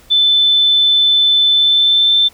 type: tone with pitch glide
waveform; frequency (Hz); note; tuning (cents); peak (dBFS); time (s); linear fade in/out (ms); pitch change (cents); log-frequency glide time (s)
sine; 3520 to 3549; A7 to A7; 0 to +14; -8; 0.1-2.29; 20; +14; 1.51-2.16
effects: pink hiss -46 dBFS RMS until 2.33 s